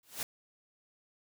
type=noise with exponential growth; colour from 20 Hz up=white; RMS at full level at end=-32 dBFS; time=0.03-0.23 s; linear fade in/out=2 ms; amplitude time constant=43 ms; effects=none